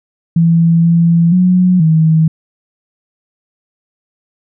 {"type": "tone with pitch steps", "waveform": "sine", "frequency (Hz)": [166.7, 168.4, 181.9, 159.5], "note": ["E3", "E3", "F#3", "D#3"], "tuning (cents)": [20, 37, -29, 43], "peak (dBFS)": -6, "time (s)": [0.36, 2.28], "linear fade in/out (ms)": 5, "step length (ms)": 480, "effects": []}